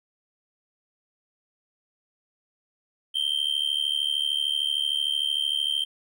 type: tone with amplitude modulation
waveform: triangle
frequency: 3136 Hz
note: G7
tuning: in tune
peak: -18 dBFS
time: 3.14-5.85 s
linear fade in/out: 20 ms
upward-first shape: sine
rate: 73.2 Hz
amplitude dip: 90%
effects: none